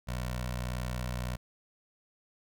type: tone with notch filter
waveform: 15% pulse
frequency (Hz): 61.7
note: B1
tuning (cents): -1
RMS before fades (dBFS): -35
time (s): 0.07-1.37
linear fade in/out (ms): 20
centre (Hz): 290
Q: 0.94
effects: none